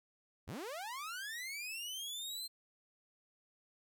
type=linear sweep; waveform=sawtooth; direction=up; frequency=52.7 to 4175 Hz; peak=-38 dBFS; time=0.47-2.48 s; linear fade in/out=20 ms; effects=none